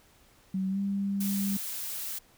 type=tone with pitch glide; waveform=sine; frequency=190 to 198.3 Hz; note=F#3 to G3; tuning=+46 to +20 cents; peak=-27 dBFS; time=0.54-1.57 s; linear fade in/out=5 ms; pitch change=+74 cents; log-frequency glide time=0.69-0.79 s
type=noise; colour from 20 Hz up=blue; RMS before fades=-36 dBFS; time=1.2-2.19 s; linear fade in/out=10 ms
effects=pink hiss -61 dBFS RMS until 2.37 s